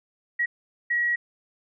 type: tone bursts at uneven times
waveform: sine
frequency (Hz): 1912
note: A#6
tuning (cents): +43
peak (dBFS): -21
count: 2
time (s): 0.39-0.46 / 0.9-1.16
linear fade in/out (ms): 10
effects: none